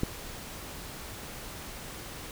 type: click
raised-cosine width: 3 ms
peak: -14 dBFS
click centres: 0.034 s
effects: pink hiss -42 dBFS RMS until 2.31 s